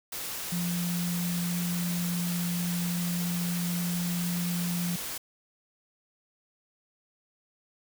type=tone in noise; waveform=sine; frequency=174.61 Hz; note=F3; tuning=in tune; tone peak=-28 dBFS; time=0.52-4.96 s; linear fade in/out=5 ms; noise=white; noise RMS=-36 dBFS; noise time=0.12-5.18 s; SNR=+5 dB; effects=none